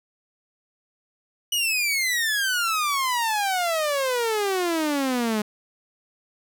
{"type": "exponential sweep", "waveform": "sawtooth", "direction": "down", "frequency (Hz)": [2960, 207.7], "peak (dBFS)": -18, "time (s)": [1.52, 5.42], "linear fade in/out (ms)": 5, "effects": []}